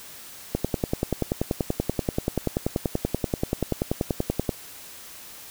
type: click train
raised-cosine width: 2 ms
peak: -9 dBFS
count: 42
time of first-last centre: 0.55-4.492 s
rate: 10.4 Hz
effects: white hiss -43 dBFS RMS until 5.5 s